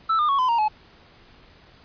triangle tone with pitch steps, 1318.5 / 1209.1 / 1108.7 / 1016.7 / 932.3 / 854.9 Hz, E6 / D#6 / C#6 / B5 / A#5 / G#5, 0 / -50 / 0 / +50 / 0 / +50 cents, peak -16 dBFS, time 0.09-0.684 s, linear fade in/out 10 ms, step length 99 ms, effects pink hiss -52 dBFS RMS until 1.84 s + resampled to 11025 Hz

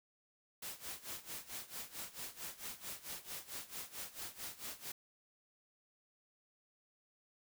white noise with tremolo, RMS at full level -44 dBFS, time 0.62-4.92 s, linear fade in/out 5 ms, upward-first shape sine, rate 4.5 Hz, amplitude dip 85%, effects none

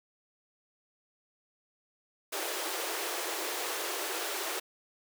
pink high-pass noise, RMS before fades -35 dBFS, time 2.32-4.6 s, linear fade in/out 10 ms, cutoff 320 Hz, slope 96 dB/octave, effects none

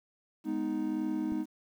triangle chord, G# minor, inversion none, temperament just, 207.7 / 249.2 / 311.5 Hz, G#3 / B3 / D#4, 0 / +16 / +2 cents, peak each -35 / -34 / -30 dBFS, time 0.44-1.46 s, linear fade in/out 50 ms
click, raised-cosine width 3 ms, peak -31 dBFS, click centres 1.321 s
effects 10-bit

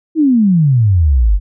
sine exponential sweep, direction down, 330.8 to 44.81 Hz, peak -7 dBFS, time 0.15-1.4 s, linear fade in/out 50 ms, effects none

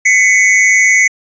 square tone pair together, 2018 / 2217 Hz, B6 / C#7, +37 / 0 cents, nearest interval major second, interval 163 cents, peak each -10 dBFS, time 0.05-1.08 s, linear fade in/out 10 ms, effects resampled to 16000 Hz

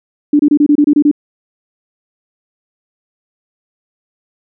sine tone bursts, 293.7 Hz, D4, in tune, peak -5 dBFS, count 9, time 0.33-1.114 s, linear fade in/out 5 ms, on 64 ms, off 26 ms, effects none

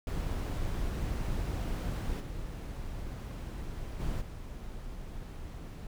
brown noise with level steps, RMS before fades -33 / -39 / -34 / -42 dBFS, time 0.07-5.87 s, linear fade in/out 2 ms, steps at 2.19 / 3.99 / 4.2 s, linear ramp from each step 20 ms, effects none

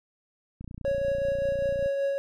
click train, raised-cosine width 5 ms, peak -27 dBFS, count 38, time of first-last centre 0.61-1.86 s, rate 29.6 Hz
triangle tone with tremolo, 554.4 Hz, C#5, in tune, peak -21 dBFS, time 0.85-2.18 s, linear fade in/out 0 ms, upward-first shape triangle, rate 5.2 Hz, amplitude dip 35%
effects none

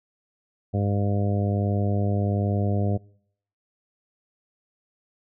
harmonic tone, 101.2 Hz, G#2, 44 cents flat, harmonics 1 / 2 / 3 / 4 / 5 / 6 / 7, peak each -22 / -28 / -34 / -34 / -35 / -35 / -36 dBFS, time 0.73-2.98 s, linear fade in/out 20 ms, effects noise-tail reverb RT60 0.7 s tail -26 dB re dry

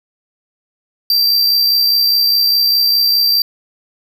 square tone with amplitude modulation, 4699 Hz, D8, in tune, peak -9 dBFS, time 1.1-3.42 s, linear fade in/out 2 ms, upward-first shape sine, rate 64.9 Hz, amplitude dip 35%, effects 8-bit

